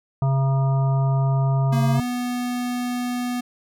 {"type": "harmonic tone", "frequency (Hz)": 135.2, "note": "C#3", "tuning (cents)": -43, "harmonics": [1, 3, 5, 7, 9], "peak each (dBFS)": [-17, -37, -30, -33, -36], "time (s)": [0.22, 2], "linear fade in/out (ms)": 2}
{"type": "tone with pitch glide", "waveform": "square", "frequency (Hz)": [230.7, 245.8], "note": ["A#3", "B3"], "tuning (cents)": [-18, -8], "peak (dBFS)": -24, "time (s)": [1.72, 3.41], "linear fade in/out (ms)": 10, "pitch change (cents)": 110, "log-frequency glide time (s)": [1.93, 2.02]}
{"effects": []}